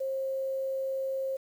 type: tone with quantisation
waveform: sine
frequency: 534 Hz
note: C5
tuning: 35 cents sharp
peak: -29 dBFS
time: 0-1.37 s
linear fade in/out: 10 ms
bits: 9
effects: none